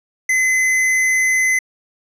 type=tone; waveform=square; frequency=2039 Hz; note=C7; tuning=45 cents flat; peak=-14 dBFS; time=0.29-1.59 s; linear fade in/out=5 ms; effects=low-pass 11000 Hz 12 dB/octave